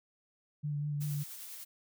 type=tone with vibrato; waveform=sine; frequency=146.83 Hz; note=D3; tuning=in tune; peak=-32 dBFS; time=0.63-1.24 s; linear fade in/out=20 ms; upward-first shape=sine; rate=5.2 Hz; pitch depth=22 cents each way
type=noise with tremolo; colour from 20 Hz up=blue; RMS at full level=-45 dBFS; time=1-1.65 s; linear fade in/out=20 ms; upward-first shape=sine; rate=10 Hz; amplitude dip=25%
effects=none